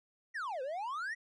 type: exponential two-way sweep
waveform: triangle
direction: down then up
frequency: 1975.5 to 498.1 to 1975.5 Hz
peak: -34 dBFS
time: 0.34-1.15 s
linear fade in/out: 20 ms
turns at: 0.62 s
effects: resampled to 24000 Hz